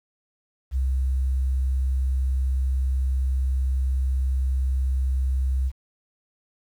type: tone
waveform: sine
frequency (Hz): 65.41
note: C2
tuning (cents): 0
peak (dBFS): -20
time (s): 0.71-5.72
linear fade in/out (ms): 50
effects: 9-bit